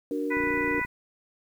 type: chord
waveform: sine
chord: D augmented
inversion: none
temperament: equal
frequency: 293.7 / 370 / 466.2 Hz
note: D4 / F#4 / A#4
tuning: 0 / 0 / 0 cents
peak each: -29 / -35 / -31 dBFS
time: 0.11-0.8 s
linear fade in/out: 2 ms
type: harmonic tone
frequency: 493.9 Hz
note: B4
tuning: in tune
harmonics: 2 / 3 / 4 / 5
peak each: -33 / -36 / -28 / -37 dBFS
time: 0.3-0.86 s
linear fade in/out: 20 ms
type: click train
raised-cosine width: 3 ms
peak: -27 dBFS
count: 15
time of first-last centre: 0.37-0.849 s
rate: 29.2 Hz
effects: 9-bit